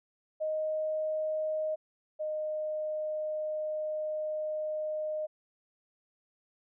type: tone pair in turn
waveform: sine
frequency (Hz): 622.3 / 615.9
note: D#5 / D#5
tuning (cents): 0 / -18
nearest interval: unison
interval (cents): 18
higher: first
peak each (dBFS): -29 / -31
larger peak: first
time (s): 0.4-1.76 / 2.19-5.27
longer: second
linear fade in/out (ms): 20
effects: none